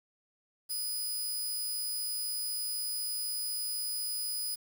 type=tone; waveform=10% pulse; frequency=4978 Hz; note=D#8; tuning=in tune; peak=-26 dBFS; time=0.69-4.56 s; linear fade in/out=20 ms; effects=9-bit